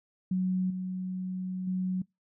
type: tone with level steps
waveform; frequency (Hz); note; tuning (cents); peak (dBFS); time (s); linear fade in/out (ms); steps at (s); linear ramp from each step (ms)
sine; 185; F#3; 0; -25 / -31 / -27; 0.31-2.02; 5; 0.7 / 1.67; 5
effects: noise-tail reverb RT60 0.2 s tail -25 dB re dry